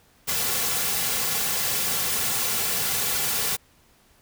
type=noise with comb filter; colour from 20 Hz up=white; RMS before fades=-25 dBFS; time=0.27-3.57 s; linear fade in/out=20 ms; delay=3.2 ms; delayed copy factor=-0.6; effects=pink hiss -59 dBFS RMS until 4.21 s